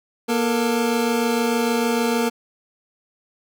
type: tone pair together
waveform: 25% pulse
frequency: 236.6 / 446.6 Hz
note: A#3 / A4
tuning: +26 / +26 cents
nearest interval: major seventh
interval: 1100 cents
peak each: -16 / -20 dBFS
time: 0.28-2.3 s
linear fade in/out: 20 ms
effects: none